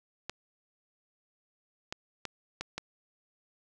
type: clicks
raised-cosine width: 0.2 ms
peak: -18 dBFS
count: 5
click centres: 0.296 / 1.925 / 2.253 / 2.61 / 2.78 s
effects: none